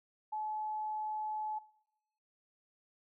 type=tone; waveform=sine; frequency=858 Hz; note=A5; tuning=44 cents flat; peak=-35 dBFS; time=0.32-1.59 s; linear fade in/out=10 ms; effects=noise-tail reverb RT60 0.9 s tail -22 dB re dry